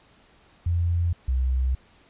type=tone pair in turn; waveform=sine; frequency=85.9 / 64.35 Hz; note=F2 / C2; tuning=-28 / -28 cents; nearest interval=perfect fourth; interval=500 cents; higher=first; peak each=-20 dBFS; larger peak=neither; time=0.66-1.13 / 1.28-1.75 s; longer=neither; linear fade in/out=5 ms; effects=pink hiss -57 dBFS RMS until 2.09 s + resampled to 8000 Hz